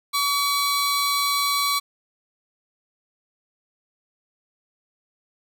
sawtooth tone pair together, 1135 / 4045 Hz, C#6 / B7, +41 / +41 cents, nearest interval octave + minor seventh, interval 2200 cents, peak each -18 / -22 dBFS, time 0.13-1.8 s, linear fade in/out 20 ms, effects none

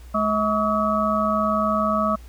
harmonic tone with a mistuned harmonic, 213 Hz, G#3, 44 cents sharp, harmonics 1 / 3 / 5 / 6, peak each -24 / -24 / -24 / -24 dBFS, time 0.14-2.16 s, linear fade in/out 10 ms, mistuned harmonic 5, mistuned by +110 cents, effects added 60 Hz sine -39 dBFS peak until 2.28 s + pink hiss -53 dBFS RMS until 2.28 s

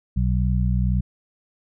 harmonic tone, 61.8 Hz, B1, 2 cents sharp, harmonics 1 / 2 / 3, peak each -20 / -23 / -25 dBFS, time 0.16-1.01 s, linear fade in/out 10 ms, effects none

